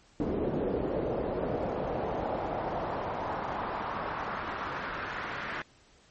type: noise with band-pass filter sweep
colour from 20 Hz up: brown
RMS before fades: -33 dBFS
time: 0.2-5.62 s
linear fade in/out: 2 ms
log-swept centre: 390 to 1700 Hz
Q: 1.9
effects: pink hiss -61 dBFS RMS until 6.1 s + MP3 32 kbps